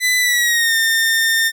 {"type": "tone with pitch glide", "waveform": "sawtooth", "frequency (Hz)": [2000, 1812.9], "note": ["B6", "A#6"], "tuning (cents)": [21, -49], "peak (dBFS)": -10, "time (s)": [0, 1.52], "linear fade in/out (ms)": 50, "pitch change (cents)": -170, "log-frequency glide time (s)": [0.18, 0.76], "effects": []}